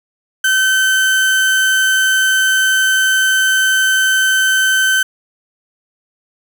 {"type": "tone", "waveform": "35% pulse", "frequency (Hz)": 1537, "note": "G6", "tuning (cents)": -35, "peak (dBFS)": -9, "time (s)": [0.44, 5.03], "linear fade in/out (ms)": 5, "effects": []}